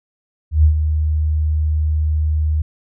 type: tone with ADSR envelope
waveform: sine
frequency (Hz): 77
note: D#2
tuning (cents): -17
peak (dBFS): -6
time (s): 0.51-2.62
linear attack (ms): 130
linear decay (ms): 95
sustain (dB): -8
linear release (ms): 5
effects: none